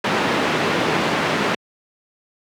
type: band-pass noise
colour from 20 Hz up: pink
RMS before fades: -20 dBFS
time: 0.04-1.55 s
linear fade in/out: 5 ms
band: 200 to 2800 Hz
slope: 12 dB/octave
effects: high-pass 100 Hz 12 dB/octave

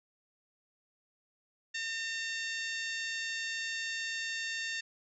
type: harmonic tone with a mistuned harmonic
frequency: 907 Hz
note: A#5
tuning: 48 cents flat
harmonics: 2 / 3 / 4 / 5 / 6 / 7 / 8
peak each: -37 / -41 / -43 / -45 / -47 / -48 / -49 dBFS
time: 1.74-4.81 s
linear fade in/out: 10 ms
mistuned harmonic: 7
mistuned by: +21 cents
effects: none

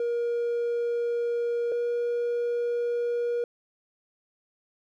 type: tone pair in turn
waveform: triangle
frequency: 473.5 / 477.1 Hz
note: A#4 / A#4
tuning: +27 / +40 cents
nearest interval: unison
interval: 13 cents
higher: second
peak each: -22 dBFS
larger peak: neither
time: 0-1.72 / 1.72-3.44 s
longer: neither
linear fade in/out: 2 ms
effects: tanh soft clip ceiling -19 dBFS

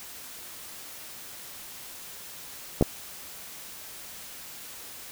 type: clicks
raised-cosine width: 2 ms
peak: -7 dBFS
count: 2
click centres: 2.811 / 2.825 s
effects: white hiss -43 dBFS RMS until 5.11 s

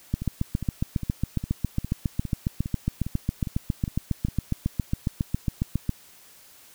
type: two click trains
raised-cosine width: 5 ms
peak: -18 / -11 dBFS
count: 11 / 43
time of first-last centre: 0.22-4.285 / 0.14-5.893 s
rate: 2.46 / 7.3 Hz
effects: white hiss -52 dBFS RMS until 6.74 s

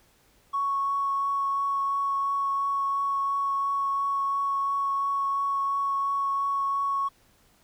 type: tone with vibrato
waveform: triangle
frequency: 1108.7 Hz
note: C#6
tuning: in tune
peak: -20 dBFS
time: 0.53-7.09 s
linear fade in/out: 20 ms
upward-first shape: triangle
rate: 2.9 Hz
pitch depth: 10 cents each way
effects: tanh soft clip ceiling -22 dBFS + pink hiss -62 dBFS RMS until 7.63 s

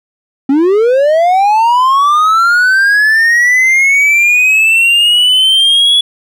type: linear sweep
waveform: triangle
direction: up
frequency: 261.6 to 3400 Hz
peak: -4 dBFS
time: 0.49-6.01 s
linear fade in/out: 5 ms
effects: none

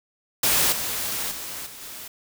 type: noise with level steps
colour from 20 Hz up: white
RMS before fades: -20 / -28 / -34 / -41 / -38 dBFS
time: 0.43-2.08 s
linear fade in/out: 5 ms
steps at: 0.72 / 1.31 / 1.66 / 1.81 s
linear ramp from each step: 5 ms
effects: none

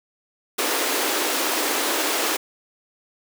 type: high-pass noise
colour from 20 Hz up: pink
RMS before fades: -23 dBFS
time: 0.58-2.37 s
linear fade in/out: 10 ms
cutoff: 280 Hz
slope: 48 dB/octave
effects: none

